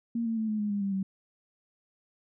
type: tone with pitch steps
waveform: sine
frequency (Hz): 232.4 / 226.2 / 220.1 / 214.2 / 208.5 / 202.9 / 197.47 / 192.18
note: A#3 / A3 / A3 / A3 / G#3 / G#3 / G3 / G3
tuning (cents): -5 / +48 / +1 / -46 / +7 / -40 / +13 / -34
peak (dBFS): -27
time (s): 0.15-1.03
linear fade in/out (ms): 5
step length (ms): 110
effects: none